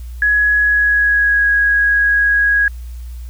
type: tone with pitch glide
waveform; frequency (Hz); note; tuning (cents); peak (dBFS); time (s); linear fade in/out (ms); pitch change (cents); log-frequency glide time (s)
sine; 1678 to 1653.9; G#6 to G#6; +17 to -8; -10; 0.22-2.68; 2; -25; 0.62-1.47
effects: added 60 Hz sine -26 dBFS peak until 3.29 s + white hiss -49 dBFS RMS until 3.29 s